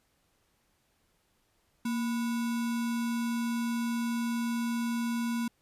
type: tone with sample-and-hold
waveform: sine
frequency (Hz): 233.1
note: A#3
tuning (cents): 0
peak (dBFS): -28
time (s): 1.85-5.48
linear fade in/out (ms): 5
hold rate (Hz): 1225
effects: pink hiss -72 dBFS RMS until 5.61 s + resampled to 32000 Hz